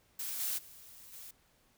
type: noise with level steps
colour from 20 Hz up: blue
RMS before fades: -39 / -35 / -54 / -49 dBFS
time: 0.19-1.31 s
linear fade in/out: 5 ms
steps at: 0.39 / 0.57 / 1.12 s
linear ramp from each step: 20 ms
effects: pink hiss -69 dBFS RMS until 1.77 s